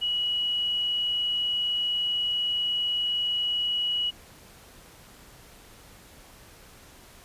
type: tone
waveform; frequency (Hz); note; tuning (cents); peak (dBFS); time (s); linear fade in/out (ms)
sine; 2920; F#7; -24; -24; 0.01-4.11; 20
effects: pink hiss -51 dBFS RMS until 7.24 s + resampled to 32000 Hz